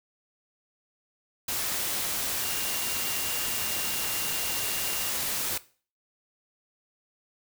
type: tone in noise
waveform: sine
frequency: 2794 Hz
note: F7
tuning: in tune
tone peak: -39 dBFS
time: 2.42-5.1 s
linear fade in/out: 5 ms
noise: white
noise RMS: -30 dBFS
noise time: 1.48-5.58 s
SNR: -12 dB
effects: noise-tail reverb RT60 0.4 s tail -18 dB re dry